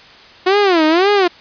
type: tone with vibrato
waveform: sawtooth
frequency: 357.5 Hz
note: F4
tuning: 41 cents sharp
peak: -6 dBFS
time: 0.46-1.28 s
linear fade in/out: 10 ms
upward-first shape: sine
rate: 1.9 Hz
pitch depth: 250 cents each way
effects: white hiss -41 dBFS RMS until 1.4 s + resampled to 11025 Hz